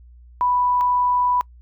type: tone pair in turn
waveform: sine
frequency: 987.8 / 987.8 Hz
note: B5 / B5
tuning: 0 / 0 cents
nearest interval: unison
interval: 0 cents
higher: neither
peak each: -16 dBFS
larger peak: neither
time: 0.41-0.81 / 0.81-1.41 s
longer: second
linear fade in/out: 0 ms
effects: noise-tail reverb RT60 0.1 s tail -25 dB re dry + added 60 Hz sine -43 dBFS peak until 1.61 s